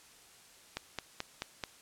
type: click train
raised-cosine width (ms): 0.2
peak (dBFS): -18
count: 5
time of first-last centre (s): 0.77-1.638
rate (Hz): 4.61
effects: white hiss -58 dBFS RMS until 1.81 s + low-pass 10000 Hz 12 dB/octave